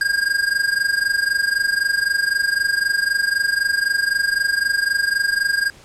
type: tone with amplitude modulation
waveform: square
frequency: 1616 Hz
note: G#6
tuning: 48 cents flat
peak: -14 dBFS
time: 0.01-5.7 s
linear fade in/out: 2 ms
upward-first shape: sine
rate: 23.9 Hz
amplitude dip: 80%
effects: pink hiss -46 dBFS RMS until 5.84 s + low-pass 9000 Hz 12 dB/octave